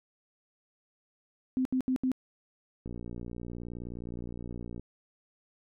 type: tone bursts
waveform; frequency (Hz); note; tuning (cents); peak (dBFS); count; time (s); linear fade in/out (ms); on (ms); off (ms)
sine; 258; C4; -24; -25; 4; 1.57-2.117; 0; 82; 73
type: click train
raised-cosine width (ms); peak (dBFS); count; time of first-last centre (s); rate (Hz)
3; -28; 116; 2.86-4.796; 59.4
effects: none